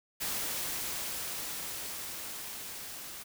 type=noise with level ramp; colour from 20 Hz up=white; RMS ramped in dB=-34 to -44 dBFS; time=0.2-3.24 s; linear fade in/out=20 ms; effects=none